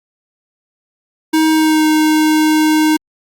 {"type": "tone with pitch glide", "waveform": "square", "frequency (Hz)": [315.9, 310.1], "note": ["D#4", "D#4"], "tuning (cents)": [26, -6], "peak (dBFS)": -10, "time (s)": [1.33, 2.97], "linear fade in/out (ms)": 10, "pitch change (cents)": -32, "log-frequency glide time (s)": [1.49, 1.86], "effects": ["Opus 48 kbps"]}